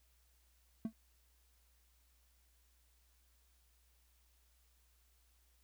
triangle tone with exponential decay, 222.2 Hz, A3, 17 cents sharp, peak -30 dBFS, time 0.85-0.93 s, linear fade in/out 2 ms, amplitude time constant 17 ms, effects added 60 Hz sine -70 dBFS peak until 5.63 s + white hiss -75 dBFS RMS until 5.63 s

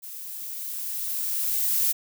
violet noise with level ramp, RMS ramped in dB -39 to -22 dBFS, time 0.02-1.93 s, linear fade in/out 20 ms, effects none

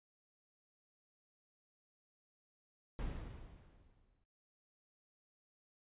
brown noise with exponential decay, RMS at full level -39 dBFS, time 2.99-4.24 s, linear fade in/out 1 ms, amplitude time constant 270 ms, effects noise-tail reverb RT60 0.2 s tail -21 dB re dry + resampled to 8000 Hz

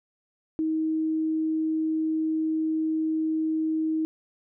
sine tone, 316.4 Hz, D#4, 29 cents sharp, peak -23 dBFS, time 0.59-4.05 s, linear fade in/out 0 ms, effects none

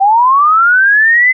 sine linear sweep, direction up, 759 to 2053 Hz, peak -5 dBFS, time 0-1.33 s, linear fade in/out 20 ms, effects none

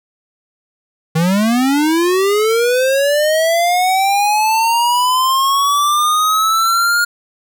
square linear sweep, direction up, 155.56 to 1428 Hz, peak -12 dBFS, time 1.15-7.05 s, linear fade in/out 10 ms, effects none

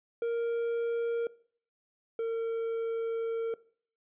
triangle tone pair in turn, 466.2 / 456.1 Hz, A#4 / A#4, 0 / -38 cents, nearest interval unison, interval 38 cents, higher first, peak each -26 / -27 dBFS, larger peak first, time 0.22-1.27 / 2.19-3.54 s, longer second, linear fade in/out 2 ms, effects noise-tail reverb RT60 0.5 s tail -20 dB re dry + resampled to 8000 Hz

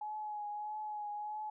sine tone with vibrato, 842 Hz, G#5, 24 cents sharp, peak -38 dBFS, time 0.01-1.5 s, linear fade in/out 5 ms, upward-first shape triangle, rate 1.6 Hz, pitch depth 30 cents each way, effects none

